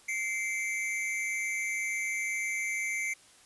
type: tone pair together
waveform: square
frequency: 2093 / 2301 Hz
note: C7 / D7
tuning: 0 / -36 cents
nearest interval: major second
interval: 164 cents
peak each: -33 / -35 dBFS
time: 0.08-3.14 s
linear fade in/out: 10 ms
effects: white hiss -58 dBFS RMS until 3.45 s + resampled to 24000 Hz